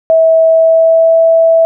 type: tone with pitch glide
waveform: sine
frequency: 649 to 656.5 Hz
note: E5 to E5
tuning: -27 to -7 cents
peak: -4 dBFS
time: 0.1-1.65 s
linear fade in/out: 0 ms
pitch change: +20 cents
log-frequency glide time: 0.46-1.19 s
effects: none